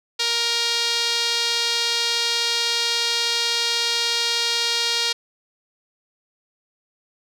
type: tone with band-pass filter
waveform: sawtooth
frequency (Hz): 468.2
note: A#4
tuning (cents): +8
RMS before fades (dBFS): -22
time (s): 0.19-5.13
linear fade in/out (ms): 10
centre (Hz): 4200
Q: 2.5
effects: none